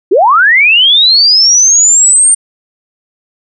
sine linear sweep, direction up, 323.7 to 8880 Hz, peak -3 dBFS, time 0.11-2.35 s, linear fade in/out 10 ms, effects none

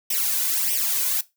blue noise with flanger, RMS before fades -23 dBFS, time 0.1-1.21 s, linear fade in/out 5 ms, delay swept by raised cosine 0.35 to 2.05 ms, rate 1.6 Hz, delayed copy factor +0.95, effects noise-tail reverb RT60 0.2 s tail -18 dB re dry

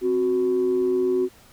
sine tone pair together, 261.6 / 370 Hz, C4 / F#4, 0 / 0 cents, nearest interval tritone, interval 600 cents, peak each -26 / -18 dBFS, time 0.01-1.29 s, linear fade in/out 50 ms, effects tanh soft clip ceiling -14 dBFS + pink hiss -52 dBFS RMS until 1.52 s

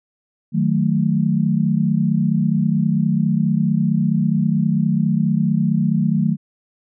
sine chord, D# diminished, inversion none, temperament equal, 155.56 / 185 / 220 Hz, D#3 / F#3 / A3, 0 / 0 / 0 cents, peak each -19 dBFS, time 0.52-6.37 s, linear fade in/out 50 ms, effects none

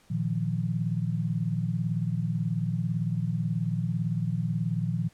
sine chord, Bb suspended fourth, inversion none, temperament equal with one note detuned, 116.54 / 155.56 / 173.71 Hz, Bb2 / Eb3 / F3, 0 / 0 / -9 cents, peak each -30 dBFS, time 0.1-5.09 s, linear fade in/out 10 ms, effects pink hiss -61 dBFS RMS until 5.13 s + low-pass 11000 Hz 12 dB/octave

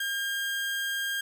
30% pulse tone, 1609 Hz, G6, 45 cents sharp, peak -26 dBFS, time 0-1.21 s, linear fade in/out 5 ms, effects none

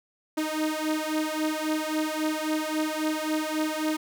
sawtooth beating tone pair, 308.4 / 312.1 Hz, D#4 / D#4, -15 / +5 cents, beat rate 3.7 Hz, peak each -25 dBFS, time 0.37-3.97 s, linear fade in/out 10 ms, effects none

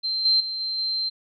sine tone with level steps, 4130 Hz, C8, 23 cents flat, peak -23 / -16 / -27 / -25 / -23 dBFS, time 0.03-1.1 s, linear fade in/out 20 ms, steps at 0.25 / 0.4 / 0.6 / 0.78 s, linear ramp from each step 5 ms, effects none

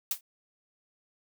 blue noise with exponential decay, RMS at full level -25 dBFS, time 0.11-0.21 s, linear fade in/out 2 ms, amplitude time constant 21 ms, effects none

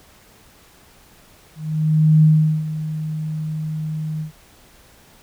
sine tone with ADSR envelope, 155.56 Hz, D#3, in tune, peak -8 dBFS, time 1.55-4.32 s, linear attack 680 ms, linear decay 400 ms, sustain -14 dB, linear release 110 ms, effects pink hiss -50 dBFS RMS until 5.22 s

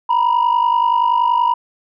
sine tone pair together, 937.3 / 987.8 Hz, A#5 / B5, +9 / 0 cents, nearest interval minor second, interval 91 cents, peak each -13 dBFS, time 0.09-1.54 s, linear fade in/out 10 ms, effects tanh soft clip ceiling -9 dBFS

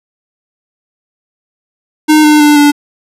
square tone with pitch steps, 306.9 / 301.6 / 296.4 / 291.4 Hz, D#4 / D4 / D4 / D4, -24 / +46 / +16 / -13 cents, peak -4 dBFS, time 2.08-2.72 s, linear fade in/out 20 ms, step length 160 ms, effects resampled to 32000 Hz

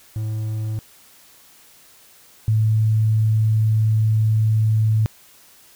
triangle / sine tone pair in turn, 108.9 / 109.38 Hz, A2 / A2, -17 / -10 cents, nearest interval unison, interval 7 cents, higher second, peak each -20 / -14 dBFS, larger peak second, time 0.16-0.79 / 2.48-5.06 s, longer second, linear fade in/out 0 ms, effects white hiss -50 dBFS RMS until 5.75 s

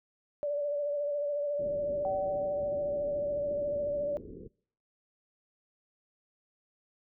sine tone with vibrato, 580 Hz, D5, 22 cents flat, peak -29 dBFS, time 0.43-4.17 s, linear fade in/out 0 ms, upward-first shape sine, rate 14 Hz, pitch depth 31 cents each way
white low-pass noise, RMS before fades -46 dBFS, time 1.59-4.48 s, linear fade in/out 5 ms, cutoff 480 Hz, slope 96 dB/octave
sine tone with exponential decay, 760 Hz, F#5, 46 cents sharp, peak -32 dBFS, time 2.05-3.8 s, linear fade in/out 1 ms, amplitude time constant 380 ms
effects noise-tail reverb RT60 0.6 s tail -26 dB re dry

